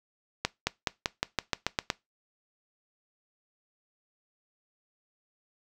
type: accelerating click train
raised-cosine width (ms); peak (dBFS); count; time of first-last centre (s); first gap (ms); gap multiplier
0.2; -8; 10; 0.45-1.902; 220; 0.92
effects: noise-tail reverb RT60 0.2 s tail -21 dB re dry